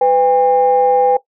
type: tone pair together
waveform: sine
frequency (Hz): 502.1 / 805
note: B4 / G5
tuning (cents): +29 / +46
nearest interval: minor sixth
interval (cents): 817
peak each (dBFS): -11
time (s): 0.01-1.17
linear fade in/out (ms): 5
effects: noise-tail reverb RT60 0.1 s tail -17 dB re dry + tanh soft clip ceiling -2 dBFS